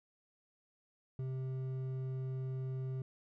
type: tone with hard clipping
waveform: triangle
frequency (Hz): 130.81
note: C3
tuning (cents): 0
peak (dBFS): -38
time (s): 1.19-3.02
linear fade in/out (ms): 2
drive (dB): 10
effects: none